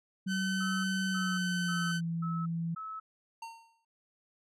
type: tone with pitch glide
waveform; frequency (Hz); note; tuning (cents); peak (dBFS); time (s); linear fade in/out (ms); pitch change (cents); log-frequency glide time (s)
sine; 189.3 to 166.71; F#3 to E3; +40 to +20; -31; 0.26-2.75; 10; -220; 1.06-2.05
type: tone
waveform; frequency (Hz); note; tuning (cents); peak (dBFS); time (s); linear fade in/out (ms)
sawtooth; 1523; F#6; +50; -30; 0.27-2.01; 50
type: tone bursts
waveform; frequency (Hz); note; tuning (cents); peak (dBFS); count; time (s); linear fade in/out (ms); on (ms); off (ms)
sine; 1298; E6; -27; -38; 5; 0.6-3; 10; 240; 300
type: tone with exponential decay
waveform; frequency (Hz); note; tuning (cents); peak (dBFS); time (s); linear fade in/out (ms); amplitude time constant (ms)
square; 914; A#5; -34; -39; 3.42-3.85; 5; 92
effects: low-pass 9000 Hz 12 dB/octave